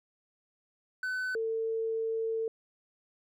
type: tone pair in turn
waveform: triangle / sine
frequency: 1510 / 448.9 Hz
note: F#6 / A4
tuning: +35 / +35 cents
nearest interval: octave + major sixth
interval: 2100 cents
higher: first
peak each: -29 / -29 dBFS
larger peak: neither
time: 1.03-1.35 / 1.35-2.48 s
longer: second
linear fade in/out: 2 ms
effects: none